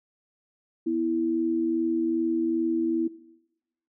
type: tone pair together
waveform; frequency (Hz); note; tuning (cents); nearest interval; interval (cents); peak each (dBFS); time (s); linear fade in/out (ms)
sine; 246.4 / 328.9; B3 / E4; -4 / -4; perfect fourth; 500; -30 / -24; 0.86-3.08; 10
effects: noise-tail reverb RT60 0.9 s tail -18 dB re dry